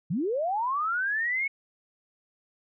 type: linear sweep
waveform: sine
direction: up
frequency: 138.8 to 2225 Hz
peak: -25 dBFS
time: 0.1-1.48 s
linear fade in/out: 10 ms
effects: none